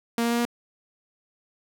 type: tone with pitch steps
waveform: sawtooth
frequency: 233.1 / 234.7 / 236.4 / 238 Hz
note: A#3 / A#3 / A#3 / A#3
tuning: 0 / +12 / +24 / +36 cents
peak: -18 dBFS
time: 0.18-0.452 s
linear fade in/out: 2 ms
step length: 68 ms
effects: none